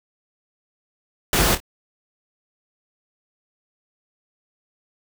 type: noise with echo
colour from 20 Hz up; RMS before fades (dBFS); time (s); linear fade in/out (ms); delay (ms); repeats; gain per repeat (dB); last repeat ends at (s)
pink; -18; 1.33-1.55; 2; 26; 2; -11; 1.602
effects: none